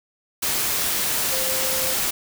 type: tone in noise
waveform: sine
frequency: 523.3 Hz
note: C5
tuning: in tune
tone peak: -30 dBFS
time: 1.32-1.94 s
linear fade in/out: 10 ms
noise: white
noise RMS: -23 dBFS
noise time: 0.42-2.11 s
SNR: -10 dB
effects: none